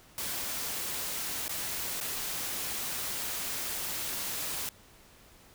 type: noise with dropouts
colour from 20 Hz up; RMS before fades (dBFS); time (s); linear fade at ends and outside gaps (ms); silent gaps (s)
white; -35; 0.18-4.69; 1; 1.481-1.493 / 2.003-2.01
effects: pink hiss -57 dBFS RMS until 5.54 s